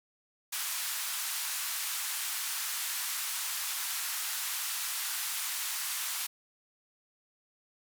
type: band-pass noise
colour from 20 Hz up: white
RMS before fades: -35 dBFS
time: 0.52-6.27 s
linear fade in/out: 10 ms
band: 940 to 15000 Hz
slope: 24 dB/octave
effects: none